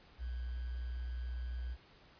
sine tone with sample-and-hold, 61.2 Hz, B1, 15 cents flat, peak -37 dBFS, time 0.18-1.77 s, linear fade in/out 50 ms, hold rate 1575 Hz, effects pink hiss -62 dBFS RMS until 2.19 s + resampled to 11025 Hz

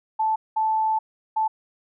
sine tone bursts at uneven times, 876 Hz, A5, 8 cents flat, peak -19 dBFS, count 3, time 0.19-0.36 / 0.56-0.99 / 1.36-1.48 s, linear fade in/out 10 ms, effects none

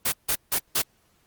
white noise bursts, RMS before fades -23 dBFS, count 4, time 0.05-0.822 s, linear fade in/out 10 ms, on 73 ms, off 160 ms, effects pink hiss -65 dBFS RMS until 1.26 s + Opus 24 kbps

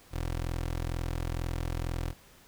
20% pulse tone, 42.14 Hz, E1, 39 cents sharp, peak -26 dBFS, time 0.11-2.14 s, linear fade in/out 50 ms, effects pink hiss -57 dBFS RMS until 2.47 s

